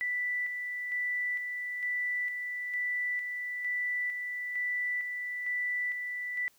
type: tone with tremolo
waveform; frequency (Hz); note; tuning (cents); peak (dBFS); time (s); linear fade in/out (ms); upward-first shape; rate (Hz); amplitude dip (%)
sine; 1975.5; B6; 0; -29; 0.01-6.48; 0; square; 1.1; 40
effects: white hiss -65 dBFS RMS until 6.58 s